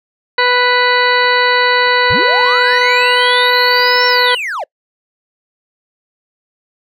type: harmonic tone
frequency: 493.9 Hz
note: B4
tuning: in tune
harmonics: 1 / 2 / 3 / 4 / 5 / 6 / 8 / 9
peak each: -16 / -15 / -16 / -15 / -25 / -25 / -19 / -23 dBFS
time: 0.38-4.35 s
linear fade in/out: 5 ms
type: clicks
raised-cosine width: 0.5 ms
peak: -18 dBFS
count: 9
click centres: 1.244 / 1.872 / 2.126 / 2.411 / 2.451 / 2.729 / 3.023 / 3.797 / 3.958 s
type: linear two-way sweep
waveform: triangle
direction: up then down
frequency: 59.2 to 5470 to 512 Hz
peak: -16 dBFS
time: 2.1-4.64 s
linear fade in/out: 5 ms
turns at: 4.07 s
effects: noise-tail reverb RT60 0.1 s tail -26 dB re dry